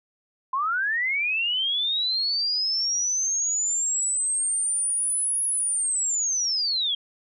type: linear two-way sweep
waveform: sine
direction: up then down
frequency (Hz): 1018 to 10548 to 3205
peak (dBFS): -22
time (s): 0.53-6.95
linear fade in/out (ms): 5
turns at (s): 5.45
effects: none